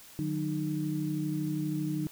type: tone cluster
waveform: sine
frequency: 152.4 / 185 / 307.2 Hz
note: D#3 / F#3 / D#4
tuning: -36 / 0 / -22 cents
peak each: -33 / -37 / -32 dBFS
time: 0.19-2.07 s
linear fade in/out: 0 ms
effects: white hiss -52 dBFS RMS until 2.11 s